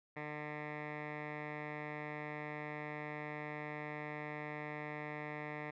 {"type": "tone with low-pass filter", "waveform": "10% pulse", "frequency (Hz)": 150, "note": "D3", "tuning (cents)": 37, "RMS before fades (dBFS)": -44, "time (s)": [0.16, 5.71], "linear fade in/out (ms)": 10, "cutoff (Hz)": 1900, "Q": 4.2, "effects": []}